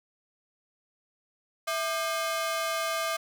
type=ring-modulated tone; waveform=sawtooth; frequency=930 Hz; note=A#5; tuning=4 cents flat; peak=-21 dBFS; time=1.67-3.17 s; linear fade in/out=10 ms; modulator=273 Hz; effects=none